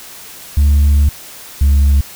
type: tone pair in turn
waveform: sine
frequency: 72.1 / 70.21 Hz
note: D2 / C#2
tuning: -31 / +23 cents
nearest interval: unison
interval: 46 cents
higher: first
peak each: -4 dBFS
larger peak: neither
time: 0.57-1.09 / 1.61-2.01 s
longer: first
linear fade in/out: 5 ms
effects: tanh soft clip ceiling -6 dBFS + white hiss -34 dBFS RMS until 2.15 s